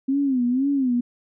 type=tone with vibrato; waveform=sine; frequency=261.6 Hz; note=C4; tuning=in tune; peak=-18 dBFS; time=0.08-1.01 s; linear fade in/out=10 ms; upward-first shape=sine; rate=2 Hz; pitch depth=140 cents each way; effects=none